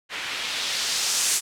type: noise with low-pass filter sweep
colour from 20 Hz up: blue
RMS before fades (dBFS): -26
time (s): 0.09-1.41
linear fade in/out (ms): 50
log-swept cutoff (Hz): 2200 to 8300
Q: 1.2
effects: none